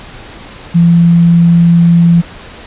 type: tone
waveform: sine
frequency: 170 Hz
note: F3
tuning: 46 cents flat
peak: -3 dBFS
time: 0.74-2.22 s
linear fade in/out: 20 ms
effects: pink hiss -31 dBFS RMS until 2.66 s + resampled to 8000 Hz